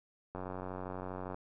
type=click train; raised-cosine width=1 ms; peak=-27 dBFS; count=93; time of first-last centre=0.35-1.345 s; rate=92.5 Hz; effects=none